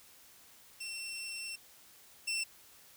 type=tone pair in turn; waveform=20% pulse; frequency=2705 / 2693 Hz; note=E7 / E7; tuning=+44 / +36 cents; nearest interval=unison; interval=8 cents; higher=first; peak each=-35 / -28 dBFS; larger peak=second; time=0.8-1.56 / 2.27-2.44 s; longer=first; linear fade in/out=10 ms; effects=white hiss -59 dBFS RMS until 2.96 s